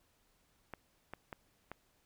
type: clicks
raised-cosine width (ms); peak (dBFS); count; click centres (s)
0.5; -28; 4; 0.737 / 1.136 / 1.328 / 1.716
effects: pink hiss -73 dBFS RMS until 2.05 s